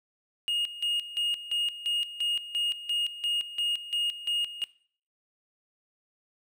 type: tone with tremolo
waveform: triangle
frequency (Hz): 2856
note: F7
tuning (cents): +38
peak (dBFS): -24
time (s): 0.48-4.64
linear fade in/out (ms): 0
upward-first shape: square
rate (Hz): 2.9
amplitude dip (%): 80
effects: noise-tail reverb RT60 0.5 s tail -20 dB re dry

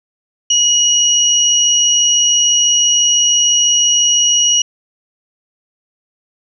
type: tone pair together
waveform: sine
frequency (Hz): 2906 / 5777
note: F#7 / F#8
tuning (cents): -32 / -42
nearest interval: octave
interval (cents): 1190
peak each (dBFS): -12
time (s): 0.5-4.62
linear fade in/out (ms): 5
effects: none

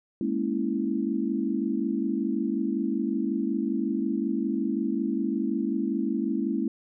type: chord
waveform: sine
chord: A# half-diminished seventh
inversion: third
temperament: equal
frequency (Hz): 207.7 / 233.1 / 277.2 / 329.6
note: G#3 / A#3 / C#4 / E4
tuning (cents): 0 / 0 / 0 / 0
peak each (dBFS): -30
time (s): 0.21-6.68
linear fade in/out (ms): 2
effects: none

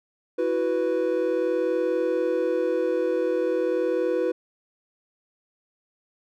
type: chord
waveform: triangle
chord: E suspended second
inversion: none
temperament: equal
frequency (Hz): 329.6 / 370 / 493.9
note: E4 / F#4 / B4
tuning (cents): 0 / 0 / 0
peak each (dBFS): -26 / -25 / -22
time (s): 0.38-4.32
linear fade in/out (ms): 10
effects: none

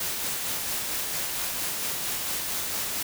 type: noise with tremolo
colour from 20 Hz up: white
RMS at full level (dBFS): -29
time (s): 0-3.03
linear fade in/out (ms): 5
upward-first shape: sine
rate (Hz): 4.4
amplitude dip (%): 25
effects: none

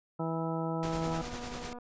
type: harmonic tone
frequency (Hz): 163.4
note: E3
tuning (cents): -15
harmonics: 1 / 2 / 3 / 4 / 5 / 6 / 8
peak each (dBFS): -34 / -37 / -39 / -40 / -41 / -42 / -43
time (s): 0.19-1.22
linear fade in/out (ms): 10
type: noise with tremolo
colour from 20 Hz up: pink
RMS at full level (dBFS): -39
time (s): 0.83-1.73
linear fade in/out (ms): 0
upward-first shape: triangle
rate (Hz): 10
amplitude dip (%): 55
type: click train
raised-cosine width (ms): 1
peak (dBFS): -33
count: 175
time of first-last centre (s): 1.07-1.786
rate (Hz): 243
effects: resampled to 16000 Hz

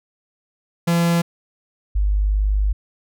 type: tone pair in turn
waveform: 45% pulse / sine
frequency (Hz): 170 / 50.54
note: F3 / G#1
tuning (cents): -46 / -46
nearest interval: octave + major sixth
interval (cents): 2100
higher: first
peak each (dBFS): -15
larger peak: neither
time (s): 0.87-1.22 / 1.95-2.73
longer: second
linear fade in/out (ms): 10
effects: none

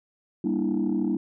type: chord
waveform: sine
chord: E half-diminished seventh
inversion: first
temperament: just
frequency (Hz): 197.78 / 237.3 / 296.7 / 329.6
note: G3 / Bb3 / D4 / E4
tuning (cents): +16 / +31 / +18 / 0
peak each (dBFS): -27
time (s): 0.44-1.17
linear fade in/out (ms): 5
effects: tanh soft clip ceiling -17 dBFS

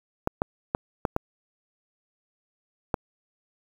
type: clicks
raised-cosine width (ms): 1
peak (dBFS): -9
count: 6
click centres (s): 0.274 / 0.419 / 0.749 / 1.052 / 1.164 / 2.942
effects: 7-bit

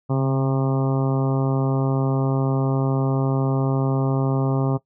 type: harmonic tone with a mistuned harmonic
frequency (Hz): 134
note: C3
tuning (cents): +42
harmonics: 1 / 2 / 3 / 4 / 5 / 6 / 7 / 8 / 9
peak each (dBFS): -19 / -25 / -29 / -31 / -33 / -35 / -36 / -37 / -38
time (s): 0.09-4.78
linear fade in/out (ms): 20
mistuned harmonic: 1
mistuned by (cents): +28
effects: noise-tail reverb RT60 0.1 s tail -18 dB re dry

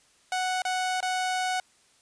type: tone with dropouts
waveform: sawtooth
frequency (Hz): 740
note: F#5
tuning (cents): 0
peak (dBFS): -22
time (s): 0.32-1.6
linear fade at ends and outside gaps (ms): 2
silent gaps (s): 0.62-0.651 / 1.005-1.027
effects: white hiss -62 dBFS RMS until 2.01 s + resampled to 22050 Hz

